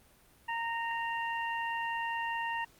harmonic tone, 925 Hz, A#5, 14 cents flat, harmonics 1 / 2 / 3, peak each -34 / -37 / -41 dBFS, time 0.48-2.65 s, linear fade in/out 10 ms, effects pink hiss -62 dBFS RMS until 2.79 s + Opus 32 kbps

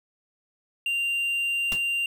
triangle tone, 2780 Hz, F7, 9 cents flat, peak -22 dBFS, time 0.86-2.06 s, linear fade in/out 2 ms
pink noise with exponential decay, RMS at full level -29 dBFS, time 1.72-1.83 s, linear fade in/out 0 ms, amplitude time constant 22 ms
effects none

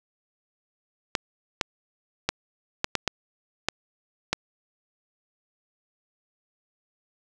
clicks, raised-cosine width 0.2 ms, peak -5 dBFS, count 8, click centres 1.152 / 1.612 / 2.29 / 2.844 / 2.953 / 3.077 / 3.686 / 4.33 s, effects none

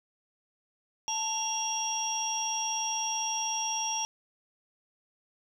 sine tone cluster, 882 / 2767 / 3324 / 5650 Hz, A5 / F7 / G#7 / F8, +4 / -17 / +1 / +19 cents, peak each -33 / -37 / -38 / -31 dBFS, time 1.08-4.05 s, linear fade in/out 0 ms, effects tanh soft clip ceiling -20 dBFS + 10-bit

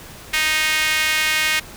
sawtooth tone with high-pass filter, 311.1 Hz, D#4, in tune, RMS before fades -19 dBFS, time 0.33-1.6 s, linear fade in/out 10 ms, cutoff 2100 Hz, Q 2.3, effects pink hiss -39 dBFS RMS until 1.76 s

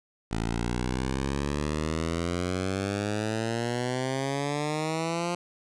10% pulse exponential sweep, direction up, 54.6 to 176 Hz, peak -19 dBFS, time 0.31-5.35 s, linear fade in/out 5 ms, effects resampled to 22050 Hz

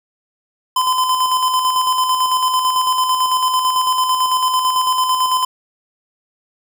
square tone with tremolo, 1022 Hz, C6, 41 cents flat, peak -13 dBFS, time 0.76-5.45 s, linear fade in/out 5 ms, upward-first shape square, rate 9 Hz, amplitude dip 40%, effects none

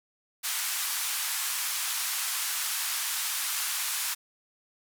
white band-pass noise, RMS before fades -31 dBFS, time 0.43-4.15 s, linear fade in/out 20 ms, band 940 to 14000 Hz, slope 24 dB/octave, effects none

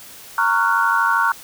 sine chord, Gb major seventh, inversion first, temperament just, 925 / 1110 / 1387.5 / 1480 Hz, Bb5 / Db6 / F6 / Gb6, -14 / +2 / -12 / 0 cents, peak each -20 dBFS, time 0.38-1.32 s, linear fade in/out 2 ms, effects white hiss -40 dBFS RMS until 1.43 s

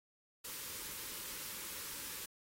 white band-stop noise, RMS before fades -45 dBFS, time 0.44-2.26 s, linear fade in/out 10 ms, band 590 to 850 Hz, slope 96 dB/octave, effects AAC 48 kbps

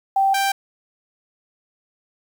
sine / sawtooth tone pair in turn, 780 / 785.9 Hz, G5 / G5, -9 / +4 cents, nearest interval unison, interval 13 cents, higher second, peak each -14 dBFS, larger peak neither, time 0.16-0.34 / 0.34-0.52 s, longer neither, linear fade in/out 5 ms, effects 8-bit

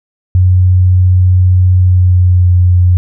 sine tone with pitch glide, 91.5 to 89.62 Hz, F#2 to F2, -19 to +45 cents, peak -4 dBFS, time 0.35-2.97 s, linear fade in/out 0 ms, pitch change -36 cents, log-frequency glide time 1.79-2.47 s, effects none

